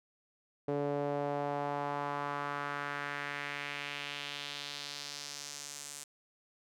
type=tone with band-pass filter sweep; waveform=sawtooth; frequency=143.8 Hz; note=D3; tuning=36 cents flat; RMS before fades=-38 dBFS; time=0.68-6.04 s; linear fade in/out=5 ms; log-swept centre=460 to 8100 Hz; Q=2; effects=none